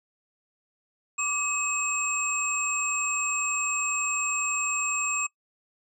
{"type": "tone cluster", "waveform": "sine", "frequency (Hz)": [1168, 2570, 7500], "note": ["D6", "E7", "A#8"], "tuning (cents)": [-10, -45, 10], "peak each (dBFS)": [-31, -30, -29], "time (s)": [1.18, 5.27], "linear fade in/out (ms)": 10, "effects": ["noise-tail reverb RT60 0.1 s tail -22 dB re dry"]}